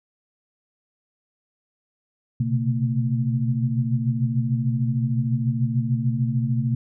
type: tone cluster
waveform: sine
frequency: 122.7 / 129.2 / 136.3 / 226.9 Hz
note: B2 / C3 / C#3 / A#3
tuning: -11 / -21 / -29 / -47 cents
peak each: -23 / -28 / -26 / -26 dBFS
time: 2.4-6.75 s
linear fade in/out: 5 ms
effects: none